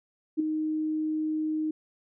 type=tone with ADSR envelope; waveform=sine; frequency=310.8 Hz; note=D#4; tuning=2 cents flat; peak=-19 dBFS; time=0.37-1.71 s; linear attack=29 ms; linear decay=5 ms; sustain=-7 dB; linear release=5 ms; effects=none